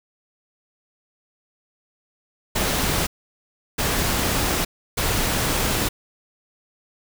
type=noise bursts at uneven times; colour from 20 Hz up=pink; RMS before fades=-22 dBFS; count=3; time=2.55-3.07 / 3.78-4.65 / 4.97-5.89 s; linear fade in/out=10 ms; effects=none